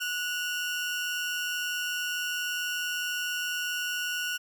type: tone pair together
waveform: 30% pulse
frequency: 1465.8 / 2767 Hz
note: F#6 / F7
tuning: -17 / -17 cents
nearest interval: major seventh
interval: 1100 cents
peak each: -28 / -32 dBFS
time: 0-4.38 s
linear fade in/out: 20 ms
effects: none